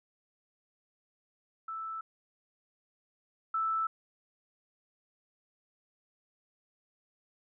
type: tone pair in turn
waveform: sine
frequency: 1318.5 / 1318.5 Hz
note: E6 / E6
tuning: 0 / 0 cents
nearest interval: unison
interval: 0 cents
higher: neither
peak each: -36 / -28 dBFS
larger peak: second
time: 1.68-2.01 / 3.54-3.87 s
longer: neither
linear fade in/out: 5 ms
effects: none